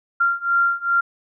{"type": "beating tone pair", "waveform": "sine", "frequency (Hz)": [1384, 1386.5], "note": ["F6", "F6"], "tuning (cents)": [-16, -13], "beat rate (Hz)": 2.5, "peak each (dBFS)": [-20, -19], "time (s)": [0.2, 1.01], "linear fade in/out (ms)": 10, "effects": []}